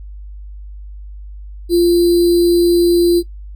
sine tone with sample-and-hold, 345.7 Hz, F4, 18 cents flat, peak -8 dBFS, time 1.69-3.23 s, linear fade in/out 50 ms, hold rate 4410 Hz, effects noise-tail reverb RT60 0.1 s tail -19 dB re dry + added 50 Hz sine -29 dBFS peak until 3.55 s

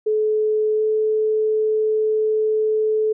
sine tone with pitch glide, 430 to 433 Hz, A4 to A4, -40 to -28 cents, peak -16 dBFS, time 0.06-3.13 s, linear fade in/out 10 ms, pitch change +12 cents, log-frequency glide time 0.76-0.82 s, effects none

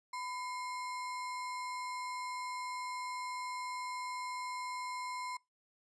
sine tone with sample-and-hold, 1003 Hz, B5, 26 cents sharp, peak -38 dBFS, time 0.13-5.37 s, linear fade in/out 5 ms, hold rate 3150 Hz, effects noise-tail reverb RT60 0.2 s tail -23 dB re dry + resampled to 22050 Hz

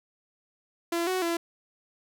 sawtooth tone with pitch steps, 339.5 / 371.3 / 337.9 Hz, F4 / F#4 / E4, -49 / +6 / +43 cents, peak -22 dBFS, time 0.92-1.37 s, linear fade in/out 5 ms, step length 150 ms, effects none

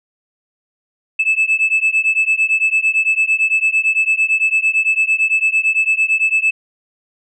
sine beating tone pair, 2613 / 2621.9 Hz, E7 / E7, -16 / -10 cents, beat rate 8.9 Hz, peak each -14 dBFS, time 1.19-6.51 s, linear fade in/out 10 ms, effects tanh soft clip ceiling -8 dBFS

